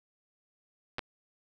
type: clicks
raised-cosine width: 0.3 ms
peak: -18 dBFS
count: 2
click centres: 0.984 / 0.992 s
effects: none